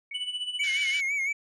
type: tone with exponential decay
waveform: sine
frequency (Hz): 2229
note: C#7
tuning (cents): +9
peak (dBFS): -34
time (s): 0.11-0.43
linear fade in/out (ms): 5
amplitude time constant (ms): 69
type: tone with tremolo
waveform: triangle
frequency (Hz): 2969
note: F#7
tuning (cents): +5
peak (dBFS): -26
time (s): 0.14-1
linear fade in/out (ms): 10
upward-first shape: sine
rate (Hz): 15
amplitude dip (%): 70
type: tone with vibrato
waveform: triangle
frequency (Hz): 2217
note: C#7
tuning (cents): 0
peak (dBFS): -24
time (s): 0.59-1.33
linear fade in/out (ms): 10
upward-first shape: sine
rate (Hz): 5.9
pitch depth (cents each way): 71
type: band-pass noise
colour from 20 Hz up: pink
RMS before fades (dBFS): -40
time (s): 0.63-1.01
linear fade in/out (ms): 10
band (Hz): 1500 to 6900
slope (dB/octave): 96
effects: resampled to 24000 Hz